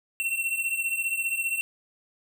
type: beating tone pair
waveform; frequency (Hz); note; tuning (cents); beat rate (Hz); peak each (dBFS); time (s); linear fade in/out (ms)
square; 2709 / 2724; E7 / F7; +47 / -44; 15; -28 / -32; 0.2-1.61; 0
effects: none